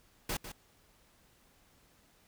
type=noise with echo; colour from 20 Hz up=pink; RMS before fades=-35 dBFS; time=0.29-0.37 s; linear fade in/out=5 ms; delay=150 ms; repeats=1; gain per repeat=-10 dB; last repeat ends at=0.52 s; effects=pink hiss -66 dBFS RMS until 2.27 s